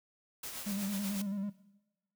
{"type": "noise with tremolo", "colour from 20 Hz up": "white", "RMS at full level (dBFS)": -41, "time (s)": [0.43, 1.22], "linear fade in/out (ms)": 5, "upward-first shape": "sine", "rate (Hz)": 8.2, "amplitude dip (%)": 40}
{"type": "tone with vibrato", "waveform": "triangle", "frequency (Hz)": 200, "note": "G3", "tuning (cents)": 35, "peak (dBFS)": -32, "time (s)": [0.66, 1.5], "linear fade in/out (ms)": 10, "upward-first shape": "square", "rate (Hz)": 9.1, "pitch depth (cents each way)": 48}
{"effects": ["noise-tail reverb RT60 1.0 s tail -17 dB re dry"]}